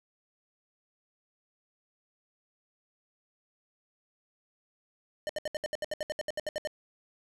square tone bursts, 607 Hz, D#5, 43 cents flat, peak -31 dBFS, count 16, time 5.27-6.673 s, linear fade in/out 0 ms, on 23 ms, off 69 ms, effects low-pass 9000 Hz 12 dB/octave

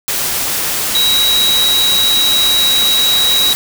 sine tone in noise, 3852 Hz, B7, 44 cents flat, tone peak -10 dBFS, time 0.95-3.53 s, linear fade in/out 0 ms, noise white, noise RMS -17 dBFS, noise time 0.08-3.55 s, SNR +4 dB, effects none

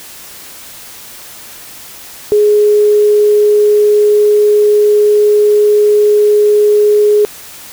sine tone, 418.1 Hz, G#4, 12 cents sharp, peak -5 dBFS, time 2.32-7.25 s, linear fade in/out 0 ms, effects white hiss -32 dBFS RMS until 7.72 s

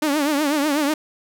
sawtooth tone with vibrato, 293.7 Hz, D4, in tune, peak -14 dBFS, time 0.02-0.94 s, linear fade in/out 5 ms, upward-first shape triangle, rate 8.1 Hz, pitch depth 130 cents each way, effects none

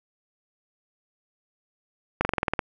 slowing click train, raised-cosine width 0.5 ms, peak -8 dBFS, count 9, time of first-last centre 2.21-2.592 s, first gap 40 ms, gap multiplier 1.05, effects none

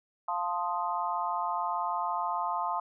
sine chord, F dominant seventh, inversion none, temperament equal, 698.5 / 880 / 1046.5 / 1244.5 Hz, F5 / A5 / C6 / Eb6, 0 / 0 / 0 / 0 cents, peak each -35 / -33 / -33 / -36 dBFS, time 0.28-2.8 s, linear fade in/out 5 ms, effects none

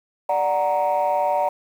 sine chord, D augmented, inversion none, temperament equal, 587.3 / 740 / 932.3 Hz, D5 / F#5 / A#5, 0 / 0 / 0 cents, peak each -21 dBFS, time 0.29-1.49 s, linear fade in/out 5 ms, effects tanh soft clip ceiling -13 dBFS + 8-bit

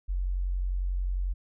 sine tone, 45.58 Hz, F#1, 25 cents flat, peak -26 dBFS, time 0.08-1.34 s, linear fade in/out 20 ms, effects none

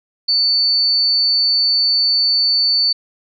sine tone, 4500 Hz, C#8, 25 cents sharp, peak -12 dBFS, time 0.28-2.93 s, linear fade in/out 10 ms, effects none

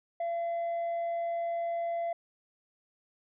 sine tone, 680 Hz, F5, 46 cents flat, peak -27 dBFS, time 0.2-2.13 s, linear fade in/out 5 ms, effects tanh soft clip ceiling -29 dBFS

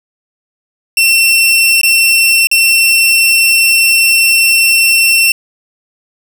sawtooth tone with dropouts, 2705 Hz, E7, 44 cents sharp, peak -3 dBFS, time 0.97-5.32 s, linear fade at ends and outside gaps 2 ms, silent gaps 1.814-1.832 / 2.471-2.514 s, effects none

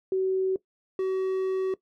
sine / triangle tone pair in turn, 378.3 / 378.3 Hz, F#4 / F#4, +38 / +38 cents, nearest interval unison, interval 0 cents, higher neither, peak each -22 / -22 dBFS, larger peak neither, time 0.12-0.56 / 0.99-1.74 s, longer second, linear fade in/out 2 ms, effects noise-tail reverb RT60 0.1 s tail -18 dB re dry

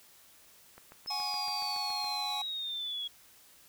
click train, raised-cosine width 0.5 ms, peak -35 dBFS, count 10, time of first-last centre 0.78-2.044 s, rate 7.12 Hz
sine exponential sweep, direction down, 5200 to 3322 Hz, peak -34 dBFS, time 1.07-3.08 s, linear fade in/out 10 ms
square chord, F# suspended second, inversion none, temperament equal, 740 / 830.6 / 1108.7 Hz, F#5 / G#5 / C#6, 0 / 0 / 0 cents, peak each -43 / -38 / -44 dBFS, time 1.1-2.42 s, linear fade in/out 5 ms
effects white hiss -59 dBFS RMS until 3.68 s

